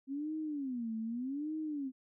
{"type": "tone with vibrato", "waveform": "sine", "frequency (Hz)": 263.7, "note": "C4", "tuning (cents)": 14, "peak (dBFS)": -35, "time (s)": [0.07, 1.92], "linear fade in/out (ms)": 50, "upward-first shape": "sine", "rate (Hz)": 0.83, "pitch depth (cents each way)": 300, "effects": []}